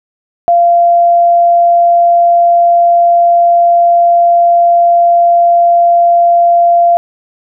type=tone; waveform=sine; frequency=690 Hz; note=F5; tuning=21 cents flat; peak=-4 dBFS; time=0.48-6.97 s; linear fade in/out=0 ms; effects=none